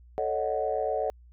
sine chord, D# half-diminished seventh, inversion second, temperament equal, 440 / 554.4 / 622.3 / 740 Hz, A4 / C#5 / D#5 / F#5, 0 / 0 / 0 / 0 cents, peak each -31 dBFS, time 0.18-1.1 s, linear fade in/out 0 ms, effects tanh soft clip ceiling -15 dBFS + added 60 Hz sine -50 dBFS peak until 1.32 s

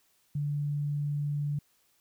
sine tone, 145.7 Hz, D3, 13 cents flat, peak -28 dBFS, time 0.35-1.59 s, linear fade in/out 5 ms, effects white hiss -69 dBFS RMS until 2 s

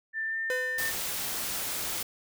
sine tone with pitch glide, 1780 to 1800.7 Hz, A6 to A6, +20 to +40 cents, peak -29 dBFS, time 0.13-0.93 s, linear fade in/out 50 ms, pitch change +20 cents, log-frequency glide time 0.25-0.38 s
45% pulse tone with exponential decay, 505 Hz, B4, 39 cents sharp, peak -28 dBFS, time 0.5-1.24 s, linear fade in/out 1 ms, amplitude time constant 160 ms
white noise, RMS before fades -33 dBFS, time 0.78-2.03 s, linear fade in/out 5 ms
effects none

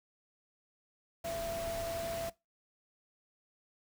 sine tone in noise, 670 Hz, E5, 28 cents sharp, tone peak -36 dBFS, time 1.24-2.3 s, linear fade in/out 10 ms, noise pink, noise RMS -43 dBFS, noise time 1.24-2.3 s, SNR +4 dB, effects noise-tail reverb RT60 0.2 s tail -19 dB re dry

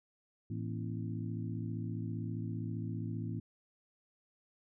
harmonic tone with a mistuned harmonic, 55.1 Hz, A1, 3 cents sharp, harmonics 2 / 3 / 4 / 5 / 6, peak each -38 / -42 / -44 / -46 / -48 dBFS, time 0.5-3.4 s, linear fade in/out 5 ms, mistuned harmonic 4, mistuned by +130 cents, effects none

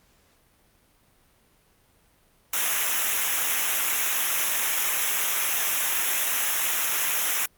white noise with comb filter, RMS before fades -24 dBFS, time 2.53-7.46 s, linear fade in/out 5 ms, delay 0.22 ms, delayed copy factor -0.85, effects pink hiss -62 dBFS RMS until 7.57 s + Opus 48 kbps

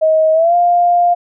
sine tone with pitch glide, 632 to 701.2 Hz, D#5 to F5, +27 to +7 cents, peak -8 dBFS, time 0.01-1.15 s, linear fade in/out 20 ms, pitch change +180 cents, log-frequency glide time 0.33-0.55 s, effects none

